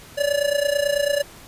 square tone with amplitude modulation, 575 Hz, D5, 37 cents flat, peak -16 dBFS, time 0.17-1.23 s, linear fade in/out 20 ms, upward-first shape sine, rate 29.1 Hz, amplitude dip 80%, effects pink hiss -44 dBFS RMS until 1.47 s + resampled to 32000 Hz

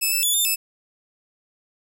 5% pulse tone with pitch steps, 2605 / 2638 / 3445 / 3599 / 2610 Hz, E7 / E7 / A7 / A7 / E7, -21 / +1 / -37 / +38 / -18 cents, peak -11 dBFS, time 0.01-0.56 s, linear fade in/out 20 ms, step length 110 ms, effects none

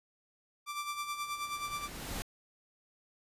sawtooth tone with tremolo, 1174.7 Hz, D6, in tune, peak -30 dBFS, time 0.66-1.89 s, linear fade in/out 50 ms, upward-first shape sine, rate 9.4 Hz, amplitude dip 60%
pink noise with exponential growth, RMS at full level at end -37 dBFS, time 0.74-2.22 s, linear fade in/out 0 ms, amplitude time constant 320 ms
effects resampled to 32000 Hz

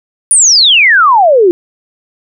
sine exponential sweep, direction down, 9920 to 338 Hz, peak -3 dBFS, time 0.31-1.51 s, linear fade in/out 0 ms, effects none

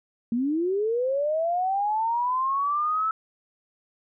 sine linear sweep, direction up, 224.8 to 1318.5 Hz, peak -22 dBFS, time 0.32-3.11 s, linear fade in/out 2 ms, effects none

